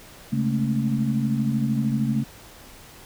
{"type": "tone cluster", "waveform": "sine", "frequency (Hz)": [136.8, 209.5, 222.4, 276], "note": ["C#3", "G#3", "A3", "C#4"], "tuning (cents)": [-23, 15, 19, -7], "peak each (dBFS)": [-25, -29, -23, -31], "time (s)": [0.32, 2.24], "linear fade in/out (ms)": 10, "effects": ["pink hiss -46 dBFS RMS until 3.05 s"]}